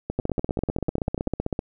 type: two click trains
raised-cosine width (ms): 2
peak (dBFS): -11 / -13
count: 23 / 13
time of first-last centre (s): 0.19-1.591 / 0.1-1.276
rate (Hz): 15.7 / 10.2
effects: none